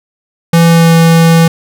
square tone with pitch glide, 167.5 to 165.38 Hz, E3 to E3, +28 to +6 cents, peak -4 dBFS, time 0.53-1.48 s, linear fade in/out 5 ms, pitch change -22 cents, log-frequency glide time 0.65-0.95 s, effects none

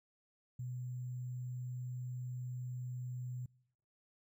sine tone with sample-and-hold, 125.2 Hz, B2, 24 cents sharp, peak -39 dBFS, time 0.59-3.46 s, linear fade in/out 5 ms, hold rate 7350 Hz, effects noise-tail reverb RT60 0.8 s tail -26 dB re dry

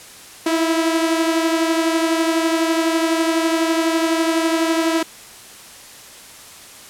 sawtooth beating tone pair, 324.9 / 336.9 Hz, E4 / E4, -25 / +38 cents, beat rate 12 Hz, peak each -13 / -19 dBFS, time 0.46-5.03 s, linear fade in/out 5 ms, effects white hiss -40 dBFS RMS until 6.89 s + low-pass 11000 Hz 12 dB/octave

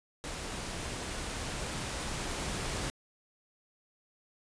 pink noise with level ramp, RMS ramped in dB -39 to -35 dBFS, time 0.24-2.9 s, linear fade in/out 0 ms, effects resampled to 22050 Hz

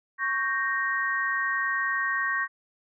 sine chord, G diminished, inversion second, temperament equal, 1108.7 / 1568 / 1864.7 Hz, Db6 / G6 / Bb6, 0 / 0 / 0 cents, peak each -30 / -30 / -27 dBFS, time 0.18-2.48 s, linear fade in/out 50 ms, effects none

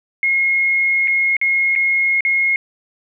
sine tone with dropouts, 2156 Hz, C#7, 49 cents flat, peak -13 dBFS, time 0.23-2.56 s, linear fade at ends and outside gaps 1 ms, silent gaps 1.075-1.08 / 1.367-1.414 / 1.753-1.76 / 2.207-2.25 s, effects none

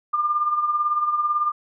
sine tone with tremolo, 1200 Hz, D6, 37 cents sharp, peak -16 dBFS, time 0.13-1.52 s, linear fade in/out 10 ms, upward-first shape triangle, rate 18 Hz, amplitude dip 65%, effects none

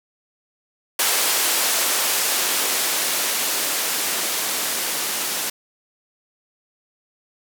violet noise with band-pass filter sweep, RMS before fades -22 dBFS, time 0.99-5.5 s, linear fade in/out 5 ms, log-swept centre 430 to 220 Hz, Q 0.81, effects none

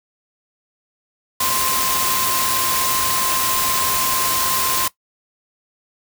sine tone in noise, 1047 Hz, C6, 1 cent sharp, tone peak -23 dBFS, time 1.4-4.88 s, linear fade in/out 5 ms, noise white, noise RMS -20 dBFS, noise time 1.4-4.88 s, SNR -6 dB, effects noise-tail reverb RT60 0.1 s tail -18 dB re dry

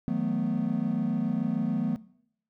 triangle chord, B dominant seventh, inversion first, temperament equal with one note detuned, 159.57 / 185 / 220 / 246.9 Hz, D#3 / F#3 / A3 / B3, +44 / 0 / 0 / 0 cents, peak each -31 / -29 / -28 / -28 dBFS, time 0.08-1.96 s, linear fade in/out 0 ms, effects noise-tail reverb RT60 0.7 s tail -21 dB re dry + tanh soft clip ceiling -16 dBFS

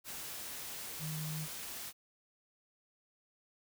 sine tone in noise, 155.56 Hz, D#3, in tune, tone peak -38 dBFS, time 0.99-1.48 s, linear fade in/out 50 ms, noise white, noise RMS -44 dBFS, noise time 0.04-1.93 s, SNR +3 dB, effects none

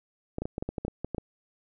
clicks, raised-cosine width 2 ms, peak -18 dBFS, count 12, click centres 0.384 / 0.42 / 0.455 / 0.581 / 0.625 / 0.69 / 0.782 / 0.85 / 0.881 / 1.046 / 1.147 / 1.182 s, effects none

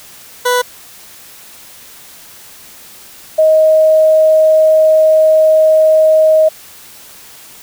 20% pulse / sine tone pair in turn, 493.9 / 628.5 Hz, B4 / D#5, 0 / +17 cents, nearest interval major third, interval 417 cents, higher second, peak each -5 dBFS, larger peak neither, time 0.45-0.62 / 3.38-6.49 s, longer second, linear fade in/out 10 ms, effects white hiss -37 dBFS RMS until 7.62 s

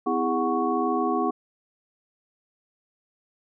sine tone cluster, 253.3 / 326.7 / 408.4 / 737 / 1110 Hz, B3 / E4 / G#4 / F#5 / C#6, +44 / -15 / -29 / -7 / +2 cents, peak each -28 dBFS, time 0.06-1.31 s, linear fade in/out 10 ms, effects none

